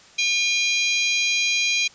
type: harmonic tone with a mistuned harmonic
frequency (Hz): 808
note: G#5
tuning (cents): -48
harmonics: 3 / 4 / 5 / 6 / 7 / 8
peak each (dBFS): -21 / -28 / -26 / -32 / -34 / -28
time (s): 0.18-1.88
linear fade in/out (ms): 10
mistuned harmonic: 5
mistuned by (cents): -22
effects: white hiss -49 dBFS RMS until 1.94 s + resampled to 16000 Hz